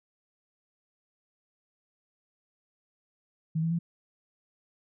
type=tone with pitch steps; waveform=sine; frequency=159.7 / 164.38 / 169.2 Hz; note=D#3 / E3 / E3; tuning=+45 / -5 / +45 cents; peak=-25 dBFS; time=3.55-3.79 s; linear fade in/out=10 ms; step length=80 ms; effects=none